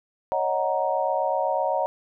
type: chord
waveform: sine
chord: D# minor seventh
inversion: third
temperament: equal with one note detuned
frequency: 554.4 / 622.3 / 740 / 936.1 Hz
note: C#5 / D#5 / F#5 / A#5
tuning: 0 / 0 / 0 / +7 cents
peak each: -27 dBFS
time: 0.32-1.86 s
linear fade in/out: 0 ms
effects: none